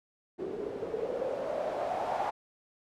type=noise with low-pass filter sweep; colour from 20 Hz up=blue; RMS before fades=-34 dBFS; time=0.38-2.31 s; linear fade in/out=20 ms; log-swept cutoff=370 to 800 Hz; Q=5.9; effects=none